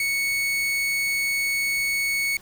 40% pulse tone, 2217 Hz, C#7, in tune, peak -21 dBFS, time 0-2.37 s, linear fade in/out 2 ms, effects pink hiss -49 dBFS RMS until 2.41 s

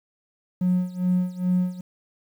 triangle tone with tremolo, 181.3 Hz, F#3, 35 cents flat, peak -14 dBFS, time 0.61-1.81 s, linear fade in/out 5 ms, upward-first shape sine, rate 2.4 Hz, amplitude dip 90%, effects tanh soft clip ceiling -14 dBFS + 9-bit

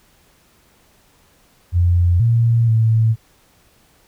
sine tone with pitch steps, 87.5 / 116.1 / 112.1 Hz, F2 / A#2 / A2, +4 / -7 / +33 cents, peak -11 dBFS, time 1.72-3.16 s, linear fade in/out 50 ms, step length 480 ms, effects pink hiss -55 dBFS RMS until 4.07 s

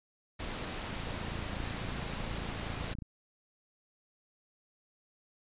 pink noise, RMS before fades -39 dBFS, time 0.39-2.94 s, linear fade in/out 10 ms
click train, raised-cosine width 5 ms, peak -29 dBFS, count 60, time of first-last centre 0.93-3.022 s, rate 28.2 Hz
effects resampled to 8000 Hz

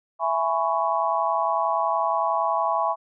sine chord, C# minor seventh, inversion first, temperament just, 665.2 / 831.5 / 997.9 / 1108.7 Hz, E5 / G#5 / B5 / C#6, +16 / +2 / +18 / 0 cents, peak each -26 dBFS, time 0.19-2.96 s, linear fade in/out 50 ms, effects none

